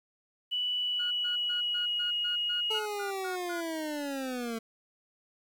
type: tone with pitch glide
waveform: sine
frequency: 2960 to 2884 Hz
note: F#7 to F#7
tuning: 0 to -45 cents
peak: -28 dBFS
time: 0.51-2.8 s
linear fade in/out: 20 ms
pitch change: -45 cents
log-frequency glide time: 0.79-2.13 s
type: tone bursts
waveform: triangle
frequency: 1439 Hz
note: F#6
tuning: 49 cents flat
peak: -36 dBFS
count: 11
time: 0.99-3.61 s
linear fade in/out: 10 ms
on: 120 ms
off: 130 ms
type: linear sweep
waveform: 25% pulse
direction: down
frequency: 440 to 223.1 Hz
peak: -29 dBFS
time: 2.7-4.59 s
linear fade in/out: 10 ms
effects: 10-bit